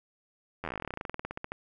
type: slowing click train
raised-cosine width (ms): 0.5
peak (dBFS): -20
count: 27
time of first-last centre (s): 0.64-1.519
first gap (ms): 11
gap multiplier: 1.08
effects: none